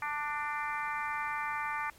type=harmonic tone with a mistuned harmonic; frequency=295.3 Hz; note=D4; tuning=10 cents sharp; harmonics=3 / 4 / 5 / 6 / 7 / 8; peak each=-37 / -37 / -41 / -40 / -41 / -43 dBFS; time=0.02-1.9 s; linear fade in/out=2 ms; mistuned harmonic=6; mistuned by=+21 cents; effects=pink hiss -58 dBFS RMS until 1.98 s + MP3 64 kbps

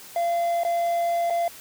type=tone with dropouts; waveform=triangle; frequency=686 Hz; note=F5; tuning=31 cents flat; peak=-19 dBFS; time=0.16-1.48 s; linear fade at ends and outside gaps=2 ms; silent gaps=0.635-0.649 / 1.3-1.305 s; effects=white hiss -44 dBFS RMS until 1.6 s

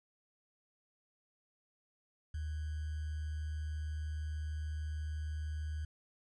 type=tone with sample-and-hold; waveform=sine; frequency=76.8 Hz; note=D#2; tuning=22 cents flat; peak=-36 dBFS; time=2.34-5.85 s; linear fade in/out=5 ms; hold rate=1575 Hz; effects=resampled to 22050 Hz

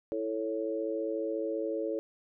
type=chord; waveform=sine; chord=A major; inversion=second; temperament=equal; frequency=329.6 / 440 / 554.4 Hz; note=E4 / A4 / C#5; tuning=0 / 0 / 0 cents; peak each=-35 / -34 / -35 dBFS; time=0.12-1.99 s; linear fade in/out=0 ms; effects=none

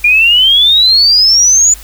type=exponential sweep; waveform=sine; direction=up; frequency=2391 to 7040 Hz; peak=-4 dBFS; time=0.04-1.74 s; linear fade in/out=5 ms; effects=added 50 Hz sine -31 dBFS peak until 1.83 s + white hiss -35 dBFS RMS until 1.83 s

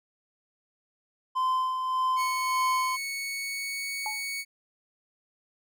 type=tone with tremolo; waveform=triangle; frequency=1031 Hz; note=C6; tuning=26 cents flat; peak=-21 dBFS; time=1.35-2.97 s; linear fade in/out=20 ms; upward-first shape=sine; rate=1.7 Hz; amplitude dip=45%
type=tone with pitch glide; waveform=sawtooth; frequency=2210 to 2228 Hz; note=C#7 to C#7; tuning=-6 to +8 cents; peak=-28 dBFS; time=2.16-4.45 s; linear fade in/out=50 ms; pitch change=+14 cents; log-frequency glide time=2.71-3.95 s
type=tone with exponential decay; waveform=sine; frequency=857 Hz; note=A5; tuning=46 cents flat; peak=-28 dBFS; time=4.06-4.25 s; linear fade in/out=1 ms; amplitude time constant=41 ms
effects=none

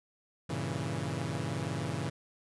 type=chord; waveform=sawtooth; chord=G diminished seventh; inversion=none; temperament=equal; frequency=98 / 116.54 / 138.59 / 164.81 Hz; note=G2 / Bb2 / Db3 / Fb3; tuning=0 / 0 / 0 / 0 cents; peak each=-36 / -35 / -33 / -34 dBFS; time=0.49-2.1 s; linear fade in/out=10 ms; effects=resampled to 24000 Hz

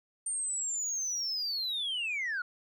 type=linear sweep; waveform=sine; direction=down; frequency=8870 to 1396.9 Hz; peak=-29 dBFS; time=0.26-2.42 s; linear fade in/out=5 ms; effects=tanh soft clip ceiling -29 dBFS

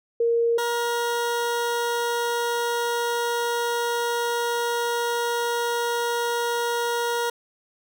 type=tone pair in turn; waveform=sine / 20% pulse; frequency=466.2 / 473.5 Hz; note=A#4 / A#4; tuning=0 / +27 cents; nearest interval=unison; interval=27 cents; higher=second; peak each=-18 dBFS; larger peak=neither; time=0.2-0.58 / 0.58-7.3 s; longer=second; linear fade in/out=5 ms; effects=none

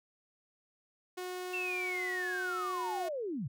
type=tone; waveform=sawtooth; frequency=364.2 Hz; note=F#4; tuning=27 cents flat; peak=-34 dBFS; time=1.17-3.09 s; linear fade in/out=10 ms
type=linear sweep; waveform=sine; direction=down; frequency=2709 to 110 Hz; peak=-34 dBFS; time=1.53-3.48 s; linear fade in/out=10 ms
effects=none

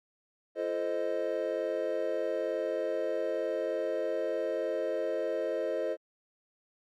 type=chord; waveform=triangle; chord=F dominant seventh; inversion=none; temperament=equal with one note detuned; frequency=340.9 / 440 / 523.3 / 622.3 Hz; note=F4 / A4 / C5 / Eb5; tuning=-42 / 0 / 0 / 0 cents; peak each=-36 / -34 / -32 / -32 dBFS; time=0.55-5.97 s; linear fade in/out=50 ms; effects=Opus 48 kbps

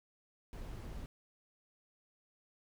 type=noise; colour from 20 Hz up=brown; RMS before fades=-45 dBFS; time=0.53-1.06 s; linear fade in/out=0 ms; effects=none

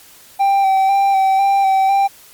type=tone with vibrato; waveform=triangle; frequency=780 Hz; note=G5; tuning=9 cents flat; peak=-9 dBFS; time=0.39-2.08 s; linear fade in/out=20 ms; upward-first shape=square; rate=2 Hz; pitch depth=21 cents each way; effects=white hiss -44 dBFS RMS until 2.33 s + Opus 48 kbps

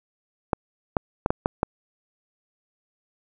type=clicks; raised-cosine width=1 ms; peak=-6 dBFS; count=6; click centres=0.532 / 0.968 / 1.261 / 1.305 / 1.459 / 1.631 s; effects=none

